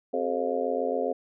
harmonic tone with a mistuned harmonic, 87.31 Hz, F2, in tune, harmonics 3 / 4 / 5 / 6 / 7 / 8, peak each -34 / -35 / -30 / -30 / -34 / -33 dBFS, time 0.13-1.13 s, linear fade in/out 10 ms, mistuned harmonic 4, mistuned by +140 cents, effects none

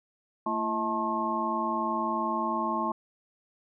sine tone cluster, 225.3 / 336.4 / 640 / 877 / 1075 Hz, A3 / E4 / D#5 / A5 / C6, +41 / +35 / +49 / -6 / +47 cents, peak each -34 / -35 / -36 / -32 / -30 dBFS, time 0.46-2.92 s, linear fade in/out 5 ms, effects none

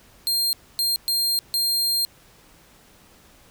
sawtooth tone bursts at uneven times, 4200 Hz, C8, 6 cents sharp, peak -17 dBFS, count 4, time 0.27-0.53 / 0.79-0.96 / 1.08-1.39 / 1.54-2.05 s, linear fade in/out 0 ms, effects pink hiss -53 dBFS RMS until 3.5 s

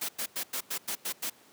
white noise bursts, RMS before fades -33 dBFS, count 8, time 0.01-1.3 s, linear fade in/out 10 ms, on 79 ms, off 94 ms, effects pink hiss -58 dBFS RMS until 1.52 s + high-pass 200 Hz 12 dB/octave

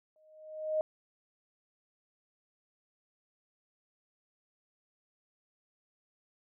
sine tone with exponential growth, 622 Hz, D#5, 1 cent flat, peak -25 dBFS, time 0.16-0.81 s, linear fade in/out 1 ms, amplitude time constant 140 ms, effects none

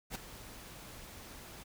pink noise with ADSR envelope, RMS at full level -38 dBFS, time 0.1-1.64 s, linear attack 52 ms, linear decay 10 ms, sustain -12 dB, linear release 19 ms, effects none

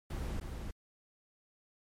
brown noise with echo, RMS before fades -37 dBFS, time 0.1-0.4 s, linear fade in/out 5 ms, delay 310 ms, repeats 1, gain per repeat -4 dB, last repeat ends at 0.71 s, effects MP3 64 kbps

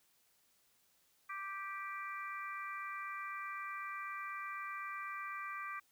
harmonic tone, 392 Hz, G4, in tune, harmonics 3 / 4 / 5 / 6, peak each -43 / -49 / -48 / -49 dBFS, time 1.29-5.8 s, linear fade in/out 10 ms, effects white hiss -73 dBFS RMS until 5.91 s

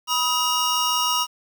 square tone cluster, 979 / 1266 / 2851 / 5590 Hz, B5 / D#6 / F7 / F8, -15 / +30 / +35 / +1 cents, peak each -26 dBFS, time 0.07-1.27 s, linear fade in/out 50 ms, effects 8-bit

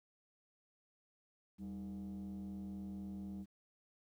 sine tone with frequency modulation, 196 Hz, G3, in tune, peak -40 dBFS, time 1.58-3.46 s, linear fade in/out 50 ms, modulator 116 Hz, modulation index 0.58, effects tanh soft clip ceiling -42 dBFS + 12-bit

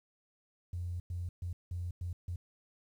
triangle tone bursts at uneven times, 87.9 Hz, F2, 12 cents sharp, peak -31 dBFS, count 6, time 0.73-1 / 1.1-1.29 / 1.42-1.53 / 1.71-1.91 / 2.01-2.13 / 2.28-2.36 s, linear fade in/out 5 ms, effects tanh soft clip ceiling -33 dBFS + 11-bit

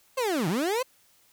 30% pulse linear two-way sweep, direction down then up, 544 to 146.83 to 533 Hz, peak -22 dBFS, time 0.17-0.83 s, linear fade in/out 10 ms, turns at 0.48 s, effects white hiss -62 dBFS RMS until 1.32 s

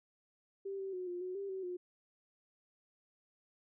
sine tone with pitch steps, 392.1 / 386.3 / 365.6 / 353.9 / 367.3 / 396.1 / 380.3 / 358.7 Hz, G4 / G4 / F#4 / F4 / F#4 / G4 / F#4 / F4, 0 / -25 / -21 / +23 / -13 / +18 / +48 / +46 cents, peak -38 dBFS, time 0.65-1.77 s, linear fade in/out 10 ms, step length 140 ms, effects none

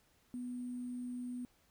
sine tone with sample-and-hold, 246.9 Hz, B3, in tune, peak -39 dBFS, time 0.34-1.45 s, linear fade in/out 0 ms, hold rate 8820 Hz, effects pink hiss -71 dBFS RMS until 1.7 s

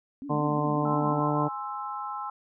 sine tone with vibrato, 246.9 Hz, B3, in tune, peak -35 dBFS, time 0.22-1.2 s, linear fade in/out 0 ms, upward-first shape sine, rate 5.6 Hz, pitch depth 290 cents each way
harmonic tone, 148.6 Hz, D3, 21 cents sharp, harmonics 1 / 2 / 3 / 4 / 5 / 6 / 7, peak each -29 / -29 / -34 / -33 / -34 / -35 / -31 dBFS, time 0.29-1.49 s, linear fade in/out 20 ms
sine chord, Ab augmented, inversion none, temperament equal, 830.6 / 1046.5 / 1318.5 Hz, Ab5 / C6 / E6, 0 / 0 / 0 cents, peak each -36 dBFS, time 0.85-2.3 s, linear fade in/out 5 ms
effects none

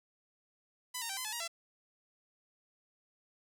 5% pulse tone with pitch steps, 999 / 922 / 779 / 1022 / 861 / 947 / 673 Hz, B5 / A#5 / G5 / C6 / A5 / A#5 / E5, +20 / -19 / -11 / -41 / -38 / +27 / +36 cents, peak -25 dBFS, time 0.94-1.479 s, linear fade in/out 10 ms, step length 77 ms, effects none

